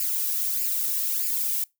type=noise with flanger; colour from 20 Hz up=violet; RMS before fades=-26 dBFS; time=0-1.64 s; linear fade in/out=2 ms; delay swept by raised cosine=0.41 to 1.81 ms; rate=1.6 Hz; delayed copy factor=+0.65; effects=noise-tail reverb RT60 0.2 s tail -25 dB re dry